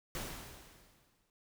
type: noise with exponential decay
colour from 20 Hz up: pink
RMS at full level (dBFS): -39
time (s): 0.15-1.3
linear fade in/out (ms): 1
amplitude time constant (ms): 250
effects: none